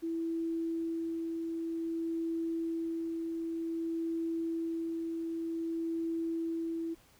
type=tone with tremolo; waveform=sine; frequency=330 Hz; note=E4; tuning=2 cents sharp; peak=-31 dBFS; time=0.02-6.95 s; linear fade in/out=20 ms; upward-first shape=sine; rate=0.53 Hz; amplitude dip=25%; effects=pink hiss -63 dBFS RMS until 7.19 s